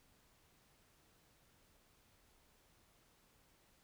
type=silence; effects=pink hiss -71 dBFS RMS until 3.83 s